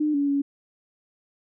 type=tone with pitch steps; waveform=sine; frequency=301.9 / 284.3 / 281.1 Hz; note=D4 / C#4 / C#4; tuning=+48 / +44 / +24 cents; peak=-20 dBFS; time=0-0.42 s; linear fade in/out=10 ms; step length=140 ms; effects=none